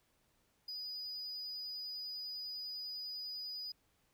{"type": "tone", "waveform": "triangle", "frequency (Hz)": 4945, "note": "D#8", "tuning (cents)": -12, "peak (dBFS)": -39, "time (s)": [0.68, 3.72], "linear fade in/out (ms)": 5, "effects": ["tanh soft clip ceiling -36 dBFS", "pink hiss -75 dBFS RMS until 4.13 s"]}